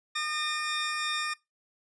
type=tone pair together; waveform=20% pulse; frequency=1215 / 1824 Hz; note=D#6 / A#6; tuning=-42 / -38 cents; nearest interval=perfect fifth; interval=704 cents; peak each=-27 dBFS; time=0.15-1.34 s; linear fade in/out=10 ms; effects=noise-tail reverb RT60 0.2 s tail -20 dB re dry + resampled to 22050 Hz